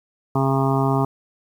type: harmonic tone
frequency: 135.3 Hz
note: C#3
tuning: 42 cents flat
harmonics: 1 / 2 / 3 / 5 / 6 / 7 / 8 / 9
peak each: -20 / -23 / -25 / -27 / -28 / -28 / -29 / -30 dBFS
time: 0.35-1.05 s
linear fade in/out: 5 ms
effects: 8-bit